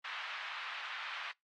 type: band-pass noise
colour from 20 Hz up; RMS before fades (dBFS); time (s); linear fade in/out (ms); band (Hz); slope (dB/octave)
pink; -43; 0.04-1.32; 10; 1100 to 3300; 24
effects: noise-tail reverb RT60 0.2 s tail -26 dB re dry + AAC 48 kbps